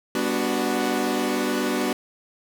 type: chord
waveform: sawtooth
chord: G major seventh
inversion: none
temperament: equal with one note detuned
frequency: 199.88 / 246.9 / 293.7 / 370 Hz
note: G3 / B3 / D4 / F#4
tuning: +34 / 0 / 0 / 0 cents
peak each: -27 / -22 / -24 / -23 dBFS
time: 0.15-1.93 s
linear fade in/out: 2 ms
effects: none